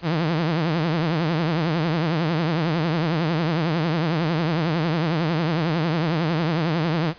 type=tone with vibrato; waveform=sawtooth; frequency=162.4 Hz; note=E3; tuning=26 cents flat; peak=-16 dBFS; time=0.02-7.14 s; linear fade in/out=50 ms; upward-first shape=triangle; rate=11 Hz; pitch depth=170 cents each way; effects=pink hiss -47 dBFS RMS until 7.18 s + resampled to 11025 Hz